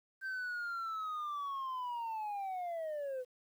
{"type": "linear sweep", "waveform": "sine", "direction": "down", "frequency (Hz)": [1568, 493.9], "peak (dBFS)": -34, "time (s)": [0.21, 3.25], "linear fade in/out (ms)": 50, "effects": ["tanh soft clip ceiling -36 dBFS", "11-bit"]}